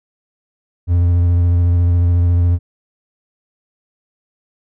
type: tone with vibrato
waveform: triangle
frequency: 87.1 Hz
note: F2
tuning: 4 cents flat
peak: -8 dBFS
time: 0.87-2.59 s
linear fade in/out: 50 ms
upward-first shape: square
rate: 14 Hz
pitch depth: 17 cents each way
effects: none